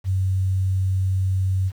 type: tone with quantisation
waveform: sine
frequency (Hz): 94.6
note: F#2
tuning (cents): +39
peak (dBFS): -18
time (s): 0.04-1.72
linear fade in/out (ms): 50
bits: 8
effects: none